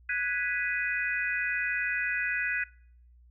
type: chord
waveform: sine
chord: G# minor seventh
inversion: third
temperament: equal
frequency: 1480 / 1661.2 / 1975.5 / 2489 Hz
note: F#6 / G#6 / B6 / D#7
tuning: 0 / 0 / 0 / 0 cents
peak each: -33 dBFS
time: 0.09-2.64 s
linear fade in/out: 5 ms
effects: noise-tail reverb RT60 0.6 s tail -23 dB re dry + added 60 Hz sine -54 dBFS peak until 3.3 s